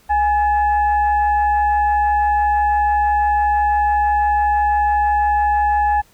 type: tone with frequency modulation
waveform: sine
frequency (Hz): 830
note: G#5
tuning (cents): -1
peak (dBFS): -13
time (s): 0.09-6.02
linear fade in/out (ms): 20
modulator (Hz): 894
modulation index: 0.48
effects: pink hiss -53 dBFS RMS until 6.13 s